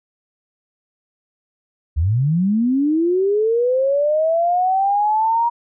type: linear sweep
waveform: sine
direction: up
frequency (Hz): 69.3 to 950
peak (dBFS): -14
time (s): 1.96-5.5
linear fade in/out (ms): 20
effects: none